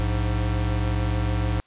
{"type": "tone pair together", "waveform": "square", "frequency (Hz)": [58.76, 104.4], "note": ["A#1", "G#2"], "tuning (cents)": [14, 10], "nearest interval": "minor seventh", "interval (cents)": 996, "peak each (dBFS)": -25, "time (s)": [0, 1.6], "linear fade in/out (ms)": 0, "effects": ["white hiss -61 dBFS RMS until 1.66 s", "resampled to 8000 Hz"]}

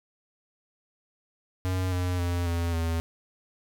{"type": "tone with pitch steps", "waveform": "square", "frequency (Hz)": [92.5, 89.92, 87.41, 84.97, 82.6], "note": ["F#2", "F#2", "F2", "F2", "E2"], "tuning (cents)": [0, -49, 2, -47, 4], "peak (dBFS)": -26, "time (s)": [1.65, 3], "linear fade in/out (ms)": 0, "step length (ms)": 270, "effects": []}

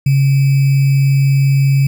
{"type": "tone with sample-and-hold", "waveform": "sine", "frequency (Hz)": 137.2, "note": "C#3", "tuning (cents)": -17, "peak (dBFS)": -8, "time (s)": [0.06, 1.87], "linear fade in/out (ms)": 5, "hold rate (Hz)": 2450, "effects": []}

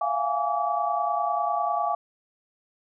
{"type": "tone cluster", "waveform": "sine", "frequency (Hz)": [681, 711, 828, 1149], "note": ["F5", "F5", "G#5", "D6"], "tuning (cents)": [-44, 31, -5, -38], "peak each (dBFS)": [-29, -29, -28, -28], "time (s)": [0.01, 1.95], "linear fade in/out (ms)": 5, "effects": []}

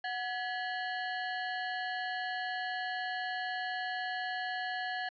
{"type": "ring-modulated tone", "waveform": "40% pulse", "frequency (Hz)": 1216, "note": "D#6", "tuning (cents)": -40, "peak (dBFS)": -30, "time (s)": [0.04, 5.09], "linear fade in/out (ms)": 5, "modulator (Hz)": 478, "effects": ["resampled to 11025 Hz", "12-bit"]}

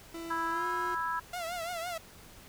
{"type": "tone with pitch glide", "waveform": "40% pulse", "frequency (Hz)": [332.6, 356.5], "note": ["E4", "F4"], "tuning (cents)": [16, 36], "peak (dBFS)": -38, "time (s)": [0.14, 0.95], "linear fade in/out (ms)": 5, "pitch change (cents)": 120, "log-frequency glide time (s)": [0.5, 0.66]}
{"type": "harmonic tone", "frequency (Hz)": 329.6, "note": "E4", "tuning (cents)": 0, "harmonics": [3, 4, 5], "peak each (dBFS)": [-33, -35, -37], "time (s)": [0.3, 1.2], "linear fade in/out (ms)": 10}
{"type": "tone with vibrato", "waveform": "sawtooth", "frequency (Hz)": 687, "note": "F5", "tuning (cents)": -29, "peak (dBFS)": -31, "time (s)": [1.33, 1.98], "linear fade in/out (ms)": 5, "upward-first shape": "triangle", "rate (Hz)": 5.9, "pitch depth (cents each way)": 110}
{"effects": ["pink hiss -53 dBFS RMS until 2.48 s"]}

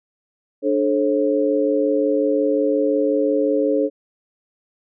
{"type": "tone cluster", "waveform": "sine", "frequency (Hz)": [295.5, 433.4, 539], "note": ["D4", "A4", "C#5"], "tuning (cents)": [11, -26, -49], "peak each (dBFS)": -20, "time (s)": [0.62, 3.9], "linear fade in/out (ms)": 50, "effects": []}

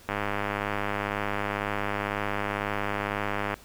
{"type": "click train", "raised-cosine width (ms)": 0.5, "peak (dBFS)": -13, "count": 353, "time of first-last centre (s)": [0.09, 3.541], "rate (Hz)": 102, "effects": ["pink hiss -52 dBFS RMS until 3.64 s"]}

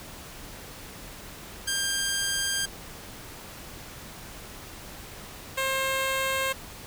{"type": "tone pair in turn", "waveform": "10% pulse", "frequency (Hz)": [1597, 532.9], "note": ["G6", "C5"], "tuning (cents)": [32, 32], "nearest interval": "octave + perfect fifth", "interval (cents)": 1900, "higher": "first", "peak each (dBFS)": -17, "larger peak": "neither", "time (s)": [[1.67, 2.66], [5.57, 6.53]], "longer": "first", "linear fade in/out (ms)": 10, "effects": ["pink hiss -43 dBFS RMS until 6.86 s"]}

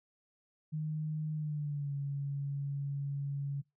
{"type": "tone with pitch glide", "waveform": "sine", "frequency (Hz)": [154.3, 140.68], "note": ["D#3", "C#3"], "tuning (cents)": [-14, 26], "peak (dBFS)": -33, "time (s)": [0.72, 3.62], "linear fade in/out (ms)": 20, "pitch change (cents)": -160, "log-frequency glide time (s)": [1.34, 1.94], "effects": ["noise-tail reverb RT60 0.2 s tail -23 dB re dry"]}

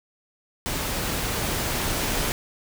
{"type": "noise with level ramp", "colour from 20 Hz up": "pink", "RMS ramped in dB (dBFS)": [-28, -25], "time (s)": [0.66, 2.32], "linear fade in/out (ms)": 0, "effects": []}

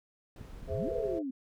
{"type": "noise", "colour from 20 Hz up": "brown", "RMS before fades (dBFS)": -46, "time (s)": [0.36, 1.19], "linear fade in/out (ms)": 2}
{"type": "clicks", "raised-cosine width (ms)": 5, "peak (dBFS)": -34, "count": 7, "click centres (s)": [0.413, 0.63, 0.696, 0.83, 0.878, 0.987, 1.056]}
{"type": "chord", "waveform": "sine", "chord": "Ab augmented", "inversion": "none", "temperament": "equal", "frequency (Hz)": [415.3, 523.3, 659.3], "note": ["Ab4", "C5", "E5"], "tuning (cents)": [0, 0, 0], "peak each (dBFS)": -37, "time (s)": [0.67, 1.23], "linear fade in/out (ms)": 50}
{"type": "exponential two-way sweep", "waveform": "sine", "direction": "up then down", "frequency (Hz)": [65.41, 523.3, 252.3], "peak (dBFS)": -33, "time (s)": [0.7, 1.31], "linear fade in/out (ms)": 10, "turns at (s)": 0.93}
{"effects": []}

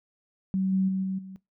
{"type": "tone with level steps", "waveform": "sine", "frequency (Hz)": 190.1, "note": "F#3", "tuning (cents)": 47, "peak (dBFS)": [-23, -21, -25, -27, -39], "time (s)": [0.54, 1.36], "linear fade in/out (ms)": 0, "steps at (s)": [0.72, 0.88, 1.03, 1.18], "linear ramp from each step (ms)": 10, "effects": ["noise-tail reverb RT60 0.2 s tail -21 dB re dry"]}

